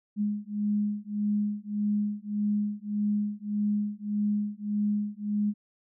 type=beating tone pair; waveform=sine; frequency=206.9 / 208.6 Hz; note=G#3 / G#3; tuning=-6 / +8 cents; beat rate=1.7 Hz; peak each=-29 dBFS; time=0.16-5.54 s; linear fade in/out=50 ms; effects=none